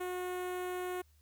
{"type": "tone with notch filter", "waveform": "sawtooth", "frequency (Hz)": 362.7, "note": "F#4", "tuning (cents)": -34, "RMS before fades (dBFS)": -38, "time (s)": [0, 1.02], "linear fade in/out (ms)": 10, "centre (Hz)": 4900, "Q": 0.76, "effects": ["added 75 Hz sine -63 dBFS peak until 1.21 s", "white hiss -73 dBFS RMS until 1.21 s"]}